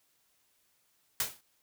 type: noise with exponential decay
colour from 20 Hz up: white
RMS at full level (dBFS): -27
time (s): 1.2-1.41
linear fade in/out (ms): 2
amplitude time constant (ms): 45
effects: white hiss -72 dBFS RMS until 1.62 s